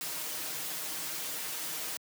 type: noise with comb filter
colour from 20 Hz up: white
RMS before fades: -37 dBFS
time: 0.01-1.97 s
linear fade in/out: 0 ms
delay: 6.4 ms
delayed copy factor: +0.8
effects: high-pass 150 Hz 12 dB/octave